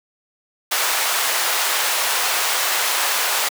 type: high-pass noise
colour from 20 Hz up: pink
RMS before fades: -20 dBFS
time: 0.71-3.49 s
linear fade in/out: 10 ms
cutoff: 780 Hz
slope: 12 dB/octave
effects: high-pass 400 Hz 12 dB/octave